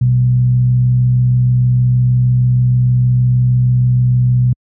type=tone with frequency modulation; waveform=sine; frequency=124.4 Hz; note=B2; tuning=13 cents sharp; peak=-8 dBFS; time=0.01-4.53 s; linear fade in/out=5 ms; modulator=66.4 Hz; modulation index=0.29; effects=high-pass 60 Hz 12 dB/octave